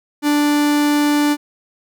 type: tone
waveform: 45% pulse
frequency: 293.7 Hz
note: D4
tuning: in tune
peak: -13 dBFS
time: 0.22-1.37 s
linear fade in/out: 50 ms
effects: none